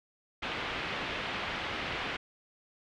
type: low-pass noise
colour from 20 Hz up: white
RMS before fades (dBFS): -36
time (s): 0.42-2.17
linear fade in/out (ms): 10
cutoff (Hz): 3100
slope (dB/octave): 24
effects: none